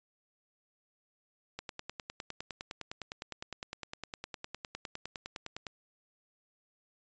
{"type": "click train", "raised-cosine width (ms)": 0.2, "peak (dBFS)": -22, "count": 41, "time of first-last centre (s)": [1.59, 5.667], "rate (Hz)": 9.81, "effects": ["resampled to 16000 Hz"]}